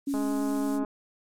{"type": "noise", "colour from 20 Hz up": "violet", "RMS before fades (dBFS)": -38, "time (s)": [0.06, 0.8], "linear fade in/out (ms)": 50}
{"type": "tone with vibrato", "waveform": "sine", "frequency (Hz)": 277.2, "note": "C#4", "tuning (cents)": 0, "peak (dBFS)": -26, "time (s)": [0.07, 0.84], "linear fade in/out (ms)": 5, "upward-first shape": "triangle", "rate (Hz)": 9.1, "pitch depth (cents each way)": 22}
{"type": "click train", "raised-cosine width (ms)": 1, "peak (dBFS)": -23, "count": 149, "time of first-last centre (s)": [0.14, 0.848], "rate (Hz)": 209}
{"effects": ["low-pass 9000 Hz 12 dB/octave"]}